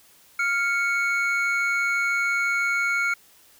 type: tone pair together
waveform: triangle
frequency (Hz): 1396.9 / 2217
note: F6 / C#7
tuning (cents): 0 / 0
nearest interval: minor sixth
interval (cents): 800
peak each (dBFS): -22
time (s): 0.39-3.14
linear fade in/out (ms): 5
effects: white hiss -55 dBFS RMS until 3.59 s